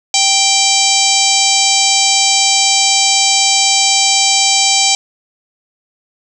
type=harmonic tone; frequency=784 Hz; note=G5; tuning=in tune; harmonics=1 / 3 / 4 / 5 / 6 / 7 / 8 / 9 / 10; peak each=-18 / -18 / -18 / -18 / -18 / -18 / -18 / -18 / -18 dBFS; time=0.14-4.95 s; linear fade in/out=2 ms; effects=7-bit